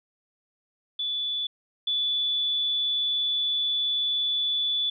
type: tone pair in turn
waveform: sine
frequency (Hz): 3461 / 3461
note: A7 / A7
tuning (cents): -29 / -29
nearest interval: unison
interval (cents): 0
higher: neither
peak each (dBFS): -26 / -23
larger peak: second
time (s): 0.99-1.47 / 1.87-4.9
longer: second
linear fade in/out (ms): 5
effects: none